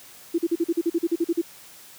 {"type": "tone bursts", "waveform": "sine", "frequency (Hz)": 336.8, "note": "E4", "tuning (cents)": 37, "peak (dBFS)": -18, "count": 13, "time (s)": [0.34, 1.416], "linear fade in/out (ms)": 10, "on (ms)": 44, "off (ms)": 42, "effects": ["white hiss -47 dBFS RMS until 1.98 s", "high-pass 80 Hz 12 dB/octave"]}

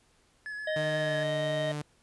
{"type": "tone with vibrato", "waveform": "triangle", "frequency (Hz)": 1700, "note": "G#6", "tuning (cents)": 40, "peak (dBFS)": -34, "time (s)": [0.46, 1.23], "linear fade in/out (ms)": 0, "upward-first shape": "square", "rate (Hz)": 8, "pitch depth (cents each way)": 15}
{"type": "harmonic tone", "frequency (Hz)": 622.3, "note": "D#5", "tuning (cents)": 0, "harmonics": [1, 3, 5, 6], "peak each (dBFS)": [-29, -39, -43, -45], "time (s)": [0.67, 1.72], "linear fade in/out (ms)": 5}
{"type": "tone with pitch glide", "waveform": "sawtooth", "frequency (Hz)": [152.3, 148.48], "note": ["D#3", "D3"], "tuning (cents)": [-37, 19], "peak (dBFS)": -29, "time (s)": [0.76, 1.82], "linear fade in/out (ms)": 5, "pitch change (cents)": -44, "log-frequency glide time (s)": [1.01, 1.12]}
{"effects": ["pink hiss -66 dBFS RMS until 2.02 s", "resampled to 24000 Hz"]}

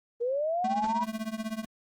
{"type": "linear sweep", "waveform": "sine", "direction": "up", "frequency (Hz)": [460.9, 987], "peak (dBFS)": -26, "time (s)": [0.2, 1.05], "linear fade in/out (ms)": 20}
{"type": "tone with tremolo", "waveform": "square", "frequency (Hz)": 220, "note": "A3", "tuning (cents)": 0, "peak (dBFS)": -29, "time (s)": [0.64, 1.65], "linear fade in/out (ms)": 5, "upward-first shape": "triangle", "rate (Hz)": 16, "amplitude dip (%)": 95}
{"type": "noise with exponential decay", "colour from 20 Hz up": "pink", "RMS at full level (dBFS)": -37, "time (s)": [0.84, 0.98], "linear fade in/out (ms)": 0, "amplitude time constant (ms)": 29}
{"effects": ["Opus 24 kbps"]}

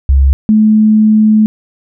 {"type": "tone pair in turn", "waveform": "sine", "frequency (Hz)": [67.9, 215.6], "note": ["C#2", "A3"], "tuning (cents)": [-35, -35], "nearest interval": "octave + minor sixth", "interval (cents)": 2000, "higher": "second", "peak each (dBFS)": -4, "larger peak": "neither", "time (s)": [[0.09, 0.33], [0.49, 1.46]], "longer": "second", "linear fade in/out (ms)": 0, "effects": []}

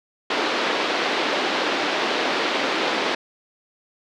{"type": "band-pass noise", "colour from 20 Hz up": "pink", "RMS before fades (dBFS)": -23, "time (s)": [0.3, 3.15], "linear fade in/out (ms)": 5, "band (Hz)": [290, 4300], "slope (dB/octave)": 24, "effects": []}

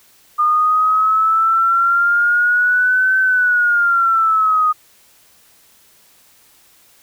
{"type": "exponential two-way sweep", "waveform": "sine", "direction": "up then down", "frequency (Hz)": [1213, 1536, 1236], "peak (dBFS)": -11, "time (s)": [0.38, 4.73], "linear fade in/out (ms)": 20, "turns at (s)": 3.19, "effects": ["white hiss -51 dBFS RMS until 7.02 s"]}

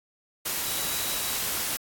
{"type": "tone in noise", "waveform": "sine", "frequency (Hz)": 3900, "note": "B7", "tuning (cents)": -23, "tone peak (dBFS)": -38, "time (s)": [0.65, 1.39], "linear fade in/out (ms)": 10, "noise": "white", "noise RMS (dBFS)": -29, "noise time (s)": [0.45, 1.77], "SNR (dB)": -12, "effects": ["AAC 64 kbps"]}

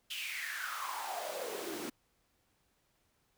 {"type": "noise with high-pass filter sweep", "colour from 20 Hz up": "pink", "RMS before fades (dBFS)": -40, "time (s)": [0.1, 1.9], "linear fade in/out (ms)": 10, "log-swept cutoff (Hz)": [3000, 270], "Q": 6.6, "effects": ["pink hiss -75 dBFS RMS until 3.37 s"]}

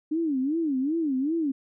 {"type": "tone with vibrato", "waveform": "sine", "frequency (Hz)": 293.7, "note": "D4", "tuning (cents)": 0, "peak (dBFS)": -23, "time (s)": [0.11, 1.52], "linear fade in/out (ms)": 10, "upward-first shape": "sine", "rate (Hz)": 2.6, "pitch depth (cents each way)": 230, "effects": []}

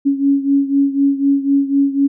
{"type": "beating tone pair", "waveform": "sine", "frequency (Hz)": [277.2, 281.2], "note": ["C#4", "C#4"], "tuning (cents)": [0, 25], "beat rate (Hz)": 4, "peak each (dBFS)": [-13, -17], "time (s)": [0.05, 2.08], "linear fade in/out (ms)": 20, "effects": []}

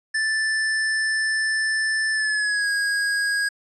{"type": "tone with pitch glide", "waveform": "square", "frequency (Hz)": [1760, 1642.1], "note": ["A6", "G#6"], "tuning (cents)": [0, -20], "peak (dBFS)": -21, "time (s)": [0.14, 3.49], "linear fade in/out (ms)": 10, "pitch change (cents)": -120, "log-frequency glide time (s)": [2.12, 2.7], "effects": ["resampled to 24000 Hz"]}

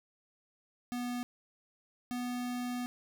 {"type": "tone pair in turn", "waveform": "square", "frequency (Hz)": [244.7, 246.1], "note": ["B3", "B3"], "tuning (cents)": [-16, -6], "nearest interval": "unison", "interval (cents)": 10, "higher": "second", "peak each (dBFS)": [-35, -35], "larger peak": "neither", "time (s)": [[0.92, 1.23], [2.11, 2.86]], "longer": "second", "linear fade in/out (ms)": 0, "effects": []}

